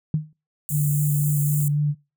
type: tone with exponential decay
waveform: sine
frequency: 154 Hz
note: D#3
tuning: 17 cents flat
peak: -15 dBFS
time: 0.14-0.33 s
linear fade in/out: 2 ms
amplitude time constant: 40 ms
type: band-stop noise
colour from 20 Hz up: white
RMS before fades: -30 dBFS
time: 0.69-1.68 s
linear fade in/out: 0 ms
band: 230 to 6900 Hz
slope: 96 dB/octave
type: tone with vibrato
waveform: sine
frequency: 146.83 Hz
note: D3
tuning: in tune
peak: -18 dBFS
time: 0.7-1.95 s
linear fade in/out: 50 ms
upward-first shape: sine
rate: 3.8 Hz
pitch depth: 18 cents each way
effects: noise-tail reverb RT60 0.3 s tail -24 dB re dry